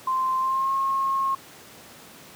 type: tone with pitch glide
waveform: sine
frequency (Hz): 1043 to 1080.4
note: C6 to C#6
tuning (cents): -6 to -45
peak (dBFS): -21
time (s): 0.07-1.35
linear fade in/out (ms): 5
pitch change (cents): +61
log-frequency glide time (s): 0.38-0.72
effects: pink hiss -46 dBFS RMS until 2.35 s + high-pass 150 Hz 12 dB/octave